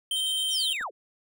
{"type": "tone", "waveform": "square", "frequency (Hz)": 3125, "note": "G7", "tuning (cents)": -6, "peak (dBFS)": -26, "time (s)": [0.11, 0.73], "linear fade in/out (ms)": 2}
{"type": "tone with tremolo", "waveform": "25% pulse", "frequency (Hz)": 3704, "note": "A#7", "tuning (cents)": -12, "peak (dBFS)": -34, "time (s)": [0.15, 0.84], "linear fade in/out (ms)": 20, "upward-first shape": "square", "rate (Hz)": 8.9, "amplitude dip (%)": 70}
{"type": "linear sweep", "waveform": "sine", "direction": "down", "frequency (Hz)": [6090, 305.5], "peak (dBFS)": -29, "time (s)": [0.5, 0.91], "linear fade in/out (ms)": 50}
{"type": "clicks", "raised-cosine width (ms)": 1, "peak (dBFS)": -35, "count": 2, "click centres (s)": [0.809, 0.813]}
{"effects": []}